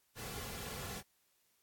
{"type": "noise with comb filter", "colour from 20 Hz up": "pink", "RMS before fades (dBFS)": -44, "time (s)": [0.15, 1.03], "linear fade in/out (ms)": 50, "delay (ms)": 3.2, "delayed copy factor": -0.6, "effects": ["white hiss -75 dBFS RMS until 1.62 s", "AAC 64 kbps"]}